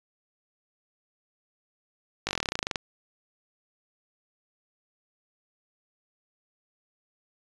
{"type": "slowing click train", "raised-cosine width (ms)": 0.2, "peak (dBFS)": -10, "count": 17, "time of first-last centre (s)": [2.27, 2.758], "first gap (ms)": 19, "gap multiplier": 1.06, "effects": ["resampled to 22050 Hz"]}